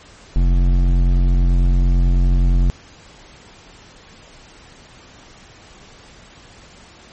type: tone with hard clipping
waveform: sine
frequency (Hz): 44.51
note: F1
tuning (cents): +34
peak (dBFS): -13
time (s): 0.36-2.7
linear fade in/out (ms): 0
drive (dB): 11
effects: pink hiss -44 dBFS RMS until 7.12 s + MP3 32 kbps